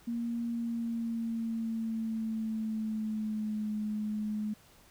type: tone with pitch glide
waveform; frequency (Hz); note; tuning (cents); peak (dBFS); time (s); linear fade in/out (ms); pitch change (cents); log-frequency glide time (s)
sine; 234.3 to 212.4; A#3 to G#3; +9 to +39; -31; 0.07-4.54; 10; -170; 0.46-3.73
effects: pink hiss -60 dBFS RMS until 4.9 s